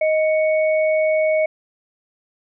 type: tone pair together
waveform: sine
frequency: 625.7 / 2225 Hz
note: D#5 / C#7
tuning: +10 / +6 cents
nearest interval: octave + minor seventh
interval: 2196 cents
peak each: -15 / -25 dBFS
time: 0.01-1.46 s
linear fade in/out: 5 ms
effects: none